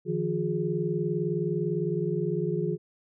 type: tone cluster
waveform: sine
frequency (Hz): 153 / 172.7 / 359.7 / 417.9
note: D#3 / F3 / F#4 / G#4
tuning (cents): -29 / -19 / -49 / +11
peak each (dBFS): -31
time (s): 0.05-2.78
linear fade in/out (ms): 50
effects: none